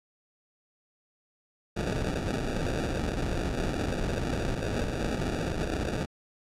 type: noise with sample-and-hold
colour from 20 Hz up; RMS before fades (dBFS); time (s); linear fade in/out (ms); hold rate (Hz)
pink; -30; 1.76-6.06; 20; 1050
effects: low-pass 8000 Hz 12 dB/octave